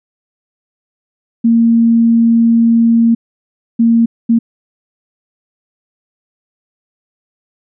sine tone bursts at uneven times, 230.6 Hz, A#3, 19 cents flat, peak -6 dBFS, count 3, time 1.44-3.15 / 3.79-4.06 / 4.29-4.39 s, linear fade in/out 10 ms, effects none

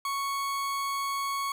40% pulse tone, 1108.7 Hz, C#6, in tune, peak -28 dBFS, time 0.05-1.52 s, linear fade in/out 2 ms, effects none

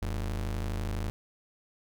square ring-modulated tone, 65 Hz, C2, 11 cents flat, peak -28 dBFS, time 0.02-1.1 s, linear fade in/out 0 ms, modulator 26.1 Hz, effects none

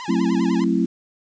sawtooth tone with vibrato, 921 Hz, A#5, 21 cents flat, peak -27 dBFS, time 0-0.64 s, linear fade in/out 0 ms, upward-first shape sine, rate 10 Hz, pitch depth 210 cents each way
sine chord, F# half-diminished seventh, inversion none, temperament just, 185 / 222 / 266.4 / 333 Hz, F#3 / A3 / C4 / E4, 0 / +16 / +31 / +18 cents, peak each -22 dBFS, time 0.08-0.86 s, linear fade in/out 10 ms
effects resampled to 16000 Hz + 8-bit

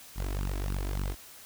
sawtooth tone with flanger, 47.95 Hz, G1, 37 cents flat, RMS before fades -32 dBFS, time 0.15-1.16 s, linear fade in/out 50 ms, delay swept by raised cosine 0.69 to 3.09 ms, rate 3.5 Hz, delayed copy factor +0.9, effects white hiss -50 dBFS RMS until 1.45 s

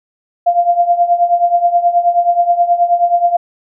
sine tone with tremolo, 696 Hz, F5, 6 cents flat, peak -5 dBFS, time 0.46-3.37 s, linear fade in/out 10 ms, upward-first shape triangle, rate 9.4 Hz, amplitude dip 85%, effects none

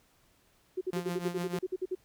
sine tone bursts, 369.8 Hz, F#4, 1 cent flat, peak -29 dBFS, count 13, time 0.77-1.952 s, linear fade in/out 10 ms, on 42 ms, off 53 ms
sawtooth tone with tremolo, 174.61 Hz, F3, in tune, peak -27 dBFS, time 0.93-1.59 s, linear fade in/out 2 ms, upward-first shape triangle, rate 6.7 Hz, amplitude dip 75%
effects pink hiss -67 dBFS RMS until 2.04 s

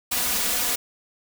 white noise with comb filter, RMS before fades -24 dBFS, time 0.11-0.76 s, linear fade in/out 10 ms, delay 4.1 ms, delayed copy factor +1, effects none

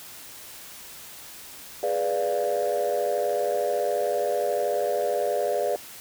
sine chord, G# diminished seventh, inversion none, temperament equal, 415.3 / 493.9 / 587.3 / 698.5 Hz, G#4 / B4 / D5 / F5, 0 / 0 / 0 / 0 cents, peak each -28 / -27 / -25 / -28 dBFS, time 1.83-5.76 s, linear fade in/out 2 ms, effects tanh soft clip ceiling -17 dBFS + white hiss -43 dBFS RMS until 6 s

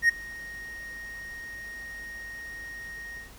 triangle tone with ADSR envelope, 1864.7 Hz, A#6, in tune, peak -13 dBFS, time 0.02-3.31 s, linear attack 69 ms, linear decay 10 ms, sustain -23 dB, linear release 130 ms, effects added 50 Hz sine -51 dBFS peak until 3.38 s + pink hiss -51 dBFS RMS until 3.38 s

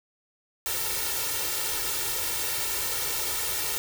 white noise with comb filter, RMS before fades -29 dBFS, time 0.66-3.78 s, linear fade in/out 0 ms, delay 2.2 ms, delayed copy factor +0.95, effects none

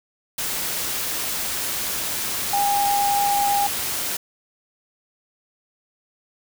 sine tone in noise, 809 Hz, G#5, 46 cents flat, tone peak -18 dBFS, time 2.53-3.67 s, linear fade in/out 5 ms, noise white, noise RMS -26 dBFS, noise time 0.38-4.17 s, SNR +5 dB, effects none

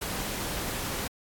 pink noise, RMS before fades -33 dBFS, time 0.01-1.08 s, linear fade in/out 10 ms, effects AAC 64 kbps

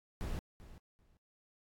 brown noise with echo, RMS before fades -38 dBFS, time 0.21-0.39 s, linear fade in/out 0 ms, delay 390 ms, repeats 2, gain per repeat -15 dB, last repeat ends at 1.17 s, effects AAC 64 kbps

